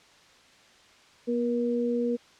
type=tone pair together; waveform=sine; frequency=241.1 / 477 Hz; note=B3 / A#4; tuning=-41 / +40 cents; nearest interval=octave; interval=1181 cents; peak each=-27 dBFS; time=1.27-2.17 s; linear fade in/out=20 ms; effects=white hiss -56 dBFS RMS until 2.39 s + low-pass 5000 Hz 12 dB/octave